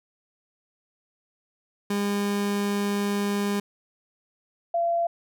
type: tone pair in turn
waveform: 30% pulse / sine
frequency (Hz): 202.8 / 682.1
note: G#3 / F5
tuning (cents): -41 / -41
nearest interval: octave + major sixth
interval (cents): 2100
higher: second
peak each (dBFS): -21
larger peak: neither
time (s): 1.9-3.6 / 4.74-5.07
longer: first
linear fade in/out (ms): 5
effects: none